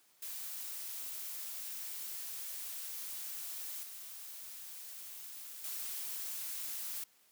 blue noise with level steps, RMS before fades -43 / -48 / -41 dBFS, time 0.22-7.04 s, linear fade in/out 5 ms, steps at 3.83 / 5.64 s, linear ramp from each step 2 ms, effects white hiss -68 dBFS RMS until 7.31 s + high-pass 150 Hz 12 dB/octave

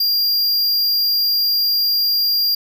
square tone, 4785 Hz, D8, 32 cents sharp, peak -15 dBFS, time 0-2.55 s, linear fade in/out 5 ms, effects none

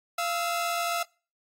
sawtooth tone pair together, 690 / 1302.5 Hz, F5 / E6, -21 / -21 cents, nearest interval major seventh, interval 1100 cents, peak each -25 / -27 dBFS, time 0.18-1.03 s, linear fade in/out 5 ms, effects noise-tail reverb RT60 0.4 s tail -26 dB re dry + AAC 48 kbps

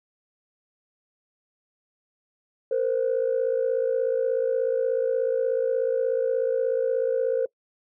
sine tone pair together, 462.1 / 518.7 Hz, A#4 / C5, -15 / -15 cents, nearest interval major second, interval 200 cents, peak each -23 dBFS, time 2.71-7.46 s, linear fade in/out 5 ms, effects noise-tail reverb RT60 0.1 s tail -23 dB re dry + tanh soft clip ceiling -16 dBFS

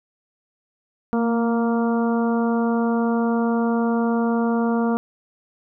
harmonic tone with a mistuned harmonic, 233.1 Hz, A#3, in tune, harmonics 1 / 2 / 3 / 4 / 5 / 6, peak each -19 / -25 / -29 / -31 / -33 / -35 dBFS, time 1.13-4.97 s, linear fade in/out 0 ms, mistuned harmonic 1, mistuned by -23 cents, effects none

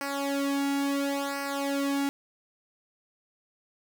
sawtooth tone with flanger, 279.4 Hz, C#4, 14 cents sharp, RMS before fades -29 dBFS, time 0.01-2.09 s, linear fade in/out 0 ms, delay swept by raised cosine 0.28 to 1.68 ms, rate 0.72 Hz, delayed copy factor -0.9, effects none

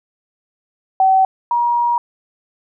sine tone pair in turn, 763 / 952.5 Hz, G5 / A#5, -47 / +37 cents, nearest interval major third, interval 384 cents, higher second, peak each -9 / -13 dBFS, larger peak first, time 1-1.25 / 1.51-1.98 s, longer second, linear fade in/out 2 ms, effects none

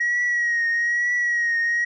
sine tone with vibrato, 1900 Hz, A#6, 33 cents sharp, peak -17 dBFS, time 0-1.85 s, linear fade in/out 10 ms, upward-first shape triangle, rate 1.1 Hz, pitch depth 46 cents each way, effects tanh soft clip ceiling -17 dBFS

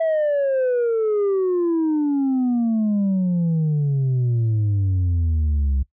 sine exponential sweep, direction down, 659.3 to 65.8 Hz, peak -14 dBFS, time 0-5.83 s, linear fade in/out 10 ms, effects noise-tail reverb RT60 0.1 s tail -21 dB re dry + tanh soft clip ceiling -16 dBFS

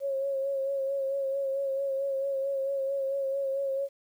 sine tone with vibrato, 546 Hz, C#5, 26 cents flat, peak -27 dBFS, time 0-3.89 s, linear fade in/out 50 ms, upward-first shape sine, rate 4.5 Hz, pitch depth 32 cents each way, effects 10-bit

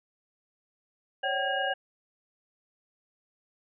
sine tone cluster, 543 / 572 / 766 / 1630 / 2873 Hz, C#5 / D5 / G5 / G#6 / F7, -36 / -46 / -40 / -33 / +48 cents, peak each -34 / -36 / -31 / -31 / -35 dBFS, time 1.23-1.74 s, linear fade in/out 10 ms, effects none

